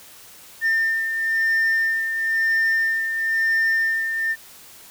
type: beating tone pair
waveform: sine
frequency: 1803 / 1804 Hz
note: A6 / A6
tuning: +42 / +43 cents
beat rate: 1 Hz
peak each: -17 / -25 dBFS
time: 0.61-4.36 s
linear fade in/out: 50 ms
effects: tanh soft clip ceiling -15 dBFS + white hiss -45 dBFS RMS until 4.9 s